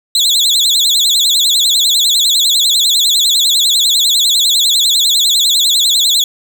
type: tone with vibrato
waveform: 35% pulse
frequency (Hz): 3729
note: A#7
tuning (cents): 0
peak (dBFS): -7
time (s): 0.15-6.24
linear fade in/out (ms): 2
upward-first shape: sine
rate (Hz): 10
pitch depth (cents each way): 190
effects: 8-bit